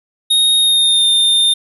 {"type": "tone with pitch glide", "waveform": "square", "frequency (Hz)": [3729, 3625], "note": ["A#7", "A#7"], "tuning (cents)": [0, -49], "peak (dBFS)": -10, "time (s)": [0.3, 1.54], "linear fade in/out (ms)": 10, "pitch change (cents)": -49, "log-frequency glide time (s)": [0.58, 1.06], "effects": []}